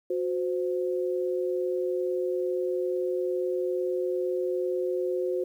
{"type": "tone pair together", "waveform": "sine", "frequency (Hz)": [365.3, 517], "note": ["F#4", "C5"], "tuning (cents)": [-22, -21], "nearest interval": "tritone", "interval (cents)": 601, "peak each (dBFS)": [-27, -30], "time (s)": [0.1, 5.44], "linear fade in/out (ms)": 5, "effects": ["10-bit"]}